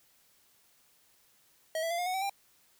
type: tone with pitch steps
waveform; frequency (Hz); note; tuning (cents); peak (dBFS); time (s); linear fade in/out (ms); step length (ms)
square; 638 / 661.6 / 686.2 / 711.6 / 738 / 765.3 / 793.7; D#5 / E5 / F5 / F5 / F#5 / G5 / G5; +43 / +6 / -31 / +32 / -5 / -42 / +21; -31; 1.75-2.296; 2; 78
effects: white hiss -66 dBFS RMS until 2.79 s